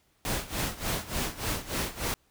pink noise with tremolo, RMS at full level -29 dBFS, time 0.25-2.14 s, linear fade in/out 0 ms, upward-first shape sine, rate 3.4 Hz, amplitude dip 85%, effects pink hiss -68 dBFS RMS until 2.3 s

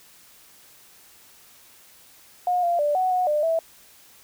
sine tone with pitch steps, 719 / 692 / 588 / 743 / 731 / 599 / 655 Hz, F#5 / F5 / D5 / F#5 / F#5 / D5 / E5, -50 / -16 / +2 / +7 / -21 / +34 / -11 cents, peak -19 dBFS, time 2.47-3.59 s, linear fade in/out 2 ms, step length 160 ms, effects white hiss -52 dBFS RMS until 4.23 s

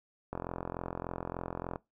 click train, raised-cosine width 1 ms, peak -22 dBFS, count 63, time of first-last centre 0.33-1.759 s, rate 43.4 Hz, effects noise-tail reverb RT60 0.2 s tail -21 dB re dry

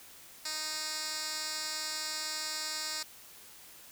10% pulse tone with band-pass filter, 310 Hz, D#4, 6 cents flat, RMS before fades -37 dBFS, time 0.45-3.03 s, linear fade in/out 5 ms, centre 5900 Hz, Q 1.9, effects white hiss -53 dBFS RMS until 3.91 s

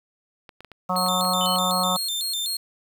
clicks, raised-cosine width 0.3 ms, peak -26 dBFS, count 7, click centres 0.492 / 0.606 / 0.647 / 0.717 / 0.958 / 1.064 / 1.25 s
harmonic tone, 183.2 Hz, F#3, 17 cents flat, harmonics 1 / 3 / 4 / 5 / 6 / 7, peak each -28 / -30 / -28 / -30 / -27 / -28 dBFS, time 0.89-1.97 s, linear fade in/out 10 ms
sawtooth tone with vibrato, 3906 Hz, B7, 20 cents flat, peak -22 dBFS, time 0.96-2.57 s, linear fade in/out 5 ms, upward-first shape square, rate 4 Hz, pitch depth 150 cents each way
sine tone, 3033 Hz, F#7, 42 cents sharp, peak -27 dBFS, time 1.41-1.56 s, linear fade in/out 0 ms
effects 8-bit

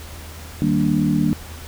sine chord, Eb major seventh, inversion none, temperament equal, 155.56 / 196 / 233.1 / 293.7 Hz, Eb3 / G3 / Bb3 / D4, 0 / 0 / 0 / 0 cents, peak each -21 dBFS, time 0.62-1.33 s, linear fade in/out 0 ms, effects added 79 Hz sine -36 dBFS peak until 1.67 s + pink hiss -39 dBFS RMS until 1.67 s

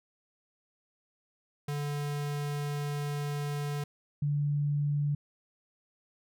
square / sine tone pair in turn, 145.4 / 145.4 Hz, D3 / D3, -17 / -17 cents, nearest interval unison, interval 0 cents, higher neither, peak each -32 / -26 dBFS, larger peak second, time 1.68-3.84 / 4.22-5.15 s, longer first, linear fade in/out 5 ms, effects none

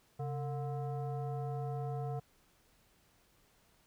sine tone with frequency modulation, 135.2 Hz, C#3, 43 cents flat, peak -35 dBFS, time 0.19-2.2 s, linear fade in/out 10 ms, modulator 587 Hz, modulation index 0.82, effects pink hiss -69 dBFS RMS until 3.86 s

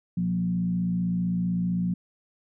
sine tone with frequency modulation, 178.8 Hz, F3, 41 cents sharp, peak -23 dBFS, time 0.17-1.94 s, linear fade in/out 5 ms, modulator 55.6 Hz, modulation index 0.59, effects none

